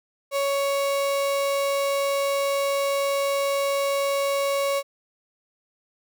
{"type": "tone", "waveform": "35% pulse", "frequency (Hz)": 557, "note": "C#5", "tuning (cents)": 8, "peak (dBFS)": -20, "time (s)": [0.31, 4.83], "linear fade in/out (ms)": 50, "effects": []}